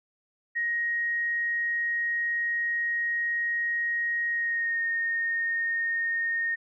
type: tone with pitch glide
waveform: sine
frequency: 1879 to 1844.6 Hz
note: A#6 to A#6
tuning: +13 to -19 cents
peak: -25 dBFS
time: 0.55-6.56 s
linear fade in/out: 20 ms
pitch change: -32 cents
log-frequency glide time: 4.28-4.83 s
effects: none